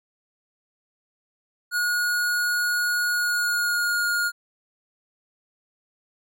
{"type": "tone with pitch glide", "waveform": "square", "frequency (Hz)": [1446, 1426.1], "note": ["F#6", "F6"], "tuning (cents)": [-40, 36], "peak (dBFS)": -22, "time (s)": [1.71, 4.32], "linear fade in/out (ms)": 50, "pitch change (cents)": -24, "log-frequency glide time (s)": [3.12, 4.06], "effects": []}